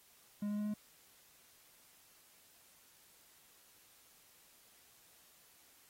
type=tone with pitch steps; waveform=triangle; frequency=206.1 / 207.5 / 209 / 210.4 Hz; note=G#3 / G#3 / G#3 / G#3; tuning=-13 / -1 / +11 / +23 cents; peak=-33 dBFS; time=0.42-0.74 s; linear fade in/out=5 ms; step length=80 ms; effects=white hiss -65 dBFS RMS until 5.89 s + AAC 48 kbps